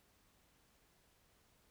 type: silence
effects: pink hiss -72 dBFS RMS until 1.7 s